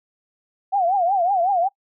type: tone with vibrato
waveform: sine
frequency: 740 Hz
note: F#5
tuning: in tune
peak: -16 dBFS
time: 0.72-1.69 s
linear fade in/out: 20 ms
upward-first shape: triangle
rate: 5.4 Hz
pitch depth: 190 cents each way
effects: noise-tail reverb RT60 0.1 s tail -25 dB re dry